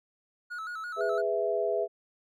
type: tone with vibrato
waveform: triangle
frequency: 1373 Hz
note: F6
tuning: 30 cents flat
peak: -33 dBFS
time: 0.5-1.22 s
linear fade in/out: 20 ms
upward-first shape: square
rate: 5.9 Hz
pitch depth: 88 cents each way
type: chord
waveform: sine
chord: E major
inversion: first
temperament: just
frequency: 412 / 494.4 / 659.3 Hz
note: G#4 / B4 / E5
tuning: -14 / +2 / 0 cents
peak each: -30 / -32 / -29 dBFS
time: 0.96-1.88 s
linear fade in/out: 50 ms
effects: none